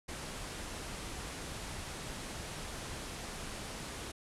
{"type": "low-pass noise", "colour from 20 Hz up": "pink", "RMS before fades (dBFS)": -43, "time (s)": [0.08, 4.12], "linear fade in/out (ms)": 10, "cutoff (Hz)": 11000, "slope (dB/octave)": 48, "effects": []}